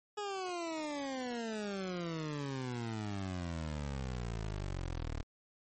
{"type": "exponential sweep", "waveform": "20% pulse", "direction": "down", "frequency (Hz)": [421, 36.71], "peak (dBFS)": -32, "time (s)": [0.17, 5.23], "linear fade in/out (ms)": 10, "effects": ["MP3 32 kbps"]}